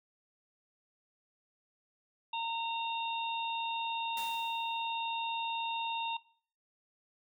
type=harmonic tone; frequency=919 Hz; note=A#5; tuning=25 cents flat; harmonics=1 / 3 / 4; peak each=-35 / -40 / -41 dBFS; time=2.33-6.17 s; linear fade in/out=5 ms
type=noise with exponential decay; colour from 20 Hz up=white; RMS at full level=-44 dBFS; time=4.17-4.96 s; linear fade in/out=2 ms; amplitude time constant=170 ms
effects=noise-tail reverb RT60 0.5 s tail -20 dB re dry